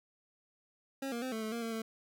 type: tone with pitch steps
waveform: 25% pulse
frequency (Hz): 271 / 235.6 / 258.4 / 221.4 / 218 / 233.7 / 227.7 / 223.2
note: C#4 / A#3 / C4 / A3 / A3 / A#3 / A#3 / A3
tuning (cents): -39 / +19 / -21 / +11 / -16 / +5 / -40 / +25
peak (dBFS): -32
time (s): 1.02-1.82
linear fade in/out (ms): 5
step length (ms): 100
effects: none